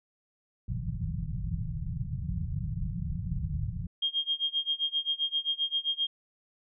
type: low-pass noise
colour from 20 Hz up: white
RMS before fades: -33 dBFS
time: 0.68-3.87 s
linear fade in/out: 2 ms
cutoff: 180 Hz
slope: 96 dB/octave
type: tone with tremolo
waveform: sine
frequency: 3227 Hz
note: G7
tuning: 50 cents sharp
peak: -24 dBFS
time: 4.02-6.07 s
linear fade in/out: 5 ms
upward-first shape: sine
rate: 7.6 Hz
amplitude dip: 95%
effects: none